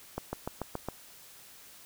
accelerating click train, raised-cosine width 1 ms, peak -19 dBFS, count 6, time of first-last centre 0.18-0.886 s, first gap 150 ms, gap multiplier 0.97, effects white hiss -53 dBFS RMS until 1.85 s

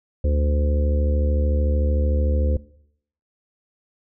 harmonic tone, 73.42 Hz, D2, in tune, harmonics 1 / 3 / 4 / 5 / 6 / 7, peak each -17 / -32 / -34 / -36 / -36 / -29 dBFS, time 0.24-2.57 s, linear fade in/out 5 ms, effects noise-tail reverb RT60 0.7 s tail -20 dB re dry

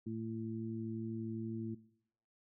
harmonic tone, 112.2 Hz, A2, 34 cents sharp, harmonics 1 / 2 / 3, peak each -44 / -40 / -44 dBFS, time 0.06-1.75 s, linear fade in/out 10 ms, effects noise-tail reverb RT60 0.7 s tail -19 dB re dry

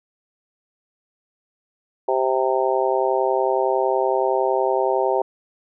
harmonic tone, 130.81 Hz, C3, in tune, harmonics 3 / 4 / 5 / 6 / 7, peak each -22 / -23 / -24 / -25 / -25 dBFS, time 2.08-5.22 s, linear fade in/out 5 ms, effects none

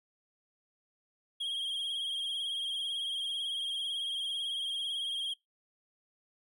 triangle tone with vibrato, 3238 Hz, G#7, 45 cents flat, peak -31 dBFS, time 1.4-5.34 s, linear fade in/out 10 ms, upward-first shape sine, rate 18 Hz, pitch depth 48 cents each way, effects noise-tail reverb RT60 0.2 s tail -26 dB re dry

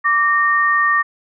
sine tone pair together, 1167 / 1841.3 Hz, D6 / A#6, -11 / -22 cents, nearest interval minor sixth, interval 789 cents, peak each -15 dBFS, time 0.04-1.03 s, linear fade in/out 20 ms, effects none

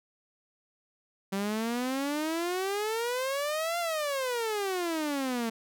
sawtooth exponential two-way sweep, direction up then down, 192.2 to 698.5 to 223 Hz, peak -25 dBFS, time 1.32-5.5 s, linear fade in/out 10 ms, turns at 3.79 s, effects none

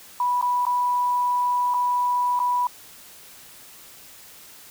sine tone with dropouts, 983 Hz, B5, 8 cents flat, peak -19 dBFS, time 0.2-2.67 s, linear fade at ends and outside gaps 2 ms, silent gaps 0.413-0.425 / 0.653-0.666 / 1.739-1.743 / 2.392-2.4 s, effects white hiss -46 dBFS RMS until 4.7 s

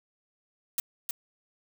blue noise with echo, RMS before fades -28 dBFS, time 0.78-0.8 s, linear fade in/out 2 ms, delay 310 ms, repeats 1, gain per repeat -4 dB, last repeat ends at 1.11 s, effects none

